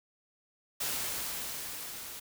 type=noise with level ramp; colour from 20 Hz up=white; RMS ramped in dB=-33 to -44 dBFS; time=0.8-2.2 s; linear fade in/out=10 ms; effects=none